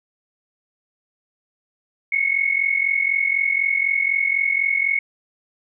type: tone pair together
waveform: sine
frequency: 2173 / 2217 Hz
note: C#7 / C#7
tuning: -35 / 0 cents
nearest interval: unison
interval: 35 cents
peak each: -20 dBFS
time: 2.12-4.99 s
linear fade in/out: 5 ms
effects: none

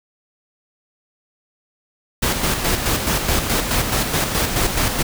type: noise with tremolo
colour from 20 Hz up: pink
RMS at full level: -18 dBFS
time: 2.22-5.03 s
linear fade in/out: 10 ms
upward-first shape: square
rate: 4.7 Hz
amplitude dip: 45%
effects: none

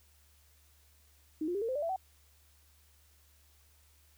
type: tone with pitch steps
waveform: sine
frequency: 311.1 / 353.3 / 401.1 / 455.5 / 517.2 / 587.3 / 666.9 / 757.2 Hz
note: D#4 / F4 / G4 / A#4 / C5 / D5 / E5 / F#5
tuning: 0 / +20 / +40 / -40 / -20 / 0 / +20 / +40 cents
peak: -31 dBFS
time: 1.41-1.962 s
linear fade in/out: 5 ms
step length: 69 ms
effects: added 73 Hz sine -64 dBFS peak until 4.17 s + white hiss -67 dBFS RMS until 4.17 s

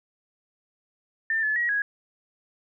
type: tone with pitch steps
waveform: sine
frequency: 1792 / 1724 / 1906 / 1659 Hz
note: A6 / A6 / A#6 / G#6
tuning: +31 / -36 / +38 / -2 cents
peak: -22 dBFS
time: 1.3-1.82 s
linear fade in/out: 2 ms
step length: 130 ms
effects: none

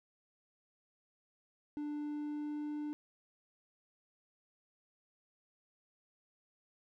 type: tone with pitch glide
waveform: triangle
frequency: 295.6 to 297.7 Hz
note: D4 to D4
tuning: +11 to +24 cents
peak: -35 dBFS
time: 1.77-2.93 s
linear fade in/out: 0 ms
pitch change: +13 cents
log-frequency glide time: 1.88-2.7 s
effects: none

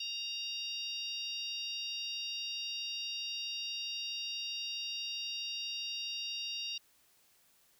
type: harmonic tone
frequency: 932.3 Hz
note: A#5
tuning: in tune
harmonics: 3 / 4 / 5 / 6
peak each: -40 / -42 / -44 / -46 dBFS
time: 0-6.78 s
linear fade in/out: 5 ms
effects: white hiss -68 dBFS RMS until 7.79 s

